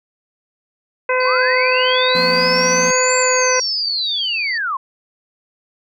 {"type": "harmonic tone", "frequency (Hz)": 509, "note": "C5", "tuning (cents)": -48, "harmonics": [1, 2, 3, 4, 5], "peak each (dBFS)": [-17, -20, -22, -23, -24], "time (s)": [1.09, 3.6], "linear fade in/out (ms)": 5}
{"type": "tone", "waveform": "sine", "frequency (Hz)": 4574, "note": "D8", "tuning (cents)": -47, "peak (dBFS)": -25, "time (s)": [1.2, 4.58], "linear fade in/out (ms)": 5}
{"type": "linear two-way sweep", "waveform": "sine", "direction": "up then down", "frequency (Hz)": [1012, 7400, 1012], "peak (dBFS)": -18, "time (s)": [1.25, 4.77], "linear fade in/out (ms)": 5, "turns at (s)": 3.17}
{"type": "chord", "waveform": "square", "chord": "F suspended fourth", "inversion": "none", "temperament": "equal with one note detuned", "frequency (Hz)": [174.61, 233.1, 254.9], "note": ["F3", "Bb3", "C4"], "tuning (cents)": [0, 0, -45], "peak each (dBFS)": [-26, -31, -31], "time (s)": [2.15, 2.91], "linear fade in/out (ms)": 2}
{"effects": []}